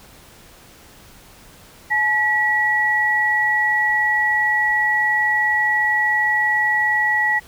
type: tone pair together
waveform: sine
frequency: 853 / 1933.8 Hz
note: G#5 / B6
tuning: +46 / -37 cents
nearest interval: octave + major second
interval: 1417 cents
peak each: -22 / -16 dBFS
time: 1.9-7.4 s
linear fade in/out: 20 ms
effects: pink hiss -46 dBFS RMS until 7.47 s